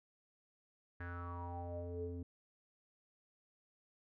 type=tone with low-pass filter sweep; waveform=square; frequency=87.31 Hz; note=F2; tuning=in tune; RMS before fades=-44 dBFS; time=1-2.23 s; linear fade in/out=5 ms; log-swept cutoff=1700 to 330 Hz; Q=8.3; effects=none